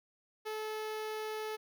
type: tone with notch filter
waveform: sawtooth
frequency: 432.6 Hz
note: A4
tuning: 29 cents flat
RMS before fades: -39 dBFS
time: 0.45-1.57 s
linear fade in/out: 20 ms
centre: 7700 Hz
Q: 1.6
effects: none